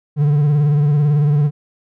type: tone with vibrato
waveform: triangle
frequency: 146.83 Hz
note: D3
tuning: in tune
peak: -9 dBFS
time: 0.16-1.51 s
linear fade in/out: 50 ms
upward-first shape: sine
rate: 18 Hz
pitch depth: 58 cents each way
effects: none